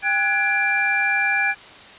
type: tone cluster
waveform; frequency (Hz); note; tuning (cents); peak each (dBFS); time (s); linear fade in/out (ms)
sine; 796 / 1475 / 1683 / 2363; G5 / F#6 / G#6 / D7; +26 / -6 / +23 / +10; -26 / -27 / -21 / -21; 0.02-1.55; 50
effects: white hiss -42 dBFS RMS until 1.98 s + resampled to 8000 Hz